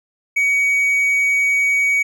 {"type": "tone", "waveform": "triangle", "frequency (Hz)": 2255, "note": "C#7", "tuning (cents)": 29, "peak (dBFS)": -12, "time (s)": [0.36, 2.03], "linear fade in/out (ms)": 10, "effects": []}